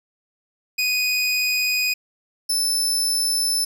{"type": "tone pair in turn", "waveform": "25% pulse", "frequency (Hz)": [2489, 5274], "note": ["D#7", "E8"], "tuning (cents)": [0, 0], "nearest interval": "octave + minor second", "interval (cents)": 1300, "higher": "second", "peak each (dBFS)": [-15, -14], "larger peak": "second", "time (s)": [[0.78, 1.94], [2.49, 3.65]], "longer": "neither", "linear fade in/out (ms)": 10, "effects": []}